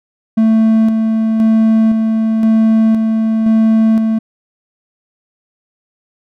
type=tone with tremolo; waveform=triangle; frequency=221.8 Hz; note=A3; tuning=14 cents sharp; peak=-5 dBFS; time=0.37-4.19 s; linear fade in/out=10 ms; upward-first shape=square; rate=0.97 Hz; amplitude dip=35%; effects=none